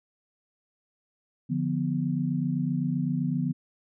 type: chord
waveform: sine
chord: B diminished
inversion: first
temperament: equal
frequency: 146.83 / 174.61 / 246.9 Hz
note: D3 / F3 / B3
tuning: 0 / 0 / 0 cents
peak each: -29 dBFS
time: 1.49-3.53 s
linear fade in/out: 20 ms
effects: none